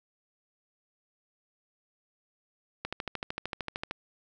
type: click train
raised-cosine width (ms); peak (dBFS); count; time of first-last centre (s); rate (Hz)
0.3; -17; 15; 2.85-3.911; 13.2
effects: none

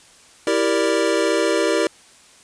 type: chord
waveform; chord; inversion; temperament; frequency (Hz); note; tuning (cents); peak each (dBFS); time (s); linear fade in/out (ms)
square; E half-diminished seventh; none; equal; 329.6 / 392 / 466.2 / 587.3; E4 / G4 / Bb4 / D5; 0 / 0 / 0 / 0; -23; 0.47-1.87; 2
effects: white hiss -49 dBFS RMS until 2.43 s + resampled to 22050 Hz

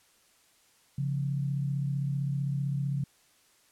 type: tone pair together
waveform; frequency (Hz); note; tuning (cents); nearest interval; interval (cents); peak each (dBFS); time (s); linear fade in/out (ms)
sine; 138 / 173.54; C#3 / F3; -7 / -11; major third; 396; -28 / -36; 0.98-3.04; 5
effects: white hiss -64 dBFS RMS until 3.71 s + low-pass 11000 Hz 12 dB/octave

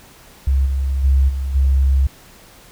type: tone with level steps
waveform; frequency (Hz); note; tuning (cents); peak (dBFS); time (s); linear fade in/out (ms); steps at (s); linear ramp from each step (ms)
sine; 67.4; C#2; -48; -12 / -16 / -10 / -19 / -11; 0.47-2.07; 5; 0.65 / 1.03 / 1.28 / 1.54; 20
effects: pink hiss -45 dBFS RMS until 2.71 s

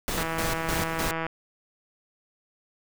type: noise with tremolo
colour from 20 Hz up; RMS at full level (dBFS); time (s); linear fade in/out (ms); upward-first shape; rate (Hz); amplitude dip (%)
pink; -29; 0.08-1.11; 0; square; 3.3; 75
type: click train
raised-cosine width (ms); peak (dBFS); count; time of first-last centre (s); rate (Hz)
0.5; -15; 178; 0.18-1.266; 163
effects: none

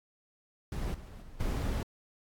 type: noise with level steps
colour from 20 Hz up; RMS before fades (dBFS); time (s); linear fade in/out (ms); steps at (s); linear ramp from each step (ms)
brown; -33 / -46 / -50 / -31; 0.72-1.83; 2; 0.94 / 1.22 / 1.4; 5
effects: AAC 64 kbps

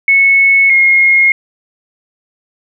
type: tone pair in turn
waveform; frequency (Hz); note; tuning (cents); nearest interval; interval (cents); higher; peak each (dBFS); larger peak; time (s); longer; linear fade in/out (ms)
sine; 2201 / 2149; C#7 / C7; -13 / +46; unison; 41; first; -5; neither; 0.08-0.7 / 0.7-1.32; neither; 2
effects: none

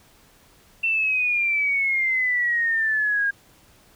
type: exponential sweep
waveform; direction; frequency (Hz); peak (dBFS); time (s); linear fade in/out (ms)
sine; down; 2700 to 1615; -19; 0.83-3.31; 10
effects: pink hiss -55 dBFS RMS until 3.95 s

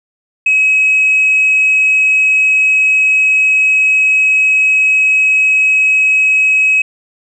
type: tone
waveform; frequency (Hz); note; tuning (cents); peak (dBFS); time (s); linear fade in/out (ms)
sine; 2554; D#7; +45; -6; 0.46-6.82; 5
effects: tanh soft clip ceiling -4 dBFS

